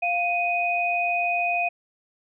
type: tone pair together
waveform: sine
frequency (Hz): 700.5 / 2494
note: F5 / D#7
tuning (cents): +5 / +3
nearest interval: octave + minor seventh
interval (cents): 2198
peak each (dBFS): -24 / -24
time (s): 0.02-1.69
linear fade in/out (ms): 10
effects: none